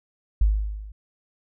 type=tone with level ramp; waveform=sine; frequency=51.91 Hz; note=G#1; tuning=in tune; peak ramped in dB=-13 to -38 dBFS; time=0.41-0.92 s; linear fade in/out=5 ms; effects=none